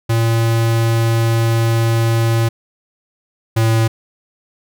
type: tone pair in turn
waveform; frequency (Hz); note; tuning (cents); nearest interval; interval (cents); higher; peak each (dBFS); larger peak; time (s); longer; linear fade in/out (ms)
square; 114.5 / 112.79; A#2 / A2; -31 / +43; unison; 26; first; -13 / -12; second; 0.09-2.49 / 3.56-3.88; first; 10
effects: none